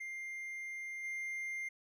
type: tone with level steps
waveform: triangle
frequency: 2100 Hz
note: C7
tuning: 6 cents sharp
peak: -39 / -36 dBFS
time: 0-1.69 s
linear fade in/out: 10 ms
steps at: 1.03 s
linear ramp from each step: 20 ms
effects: none